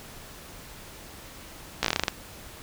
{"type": "slowing click train", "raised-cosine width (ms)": 0.2, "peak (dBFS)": -5, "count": 10, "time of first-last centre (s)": [1.83, 2.082], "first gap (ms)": 15, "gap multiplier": 1.15, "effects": ["pink hiss -45 dBFS RMS until 2.62 s"]}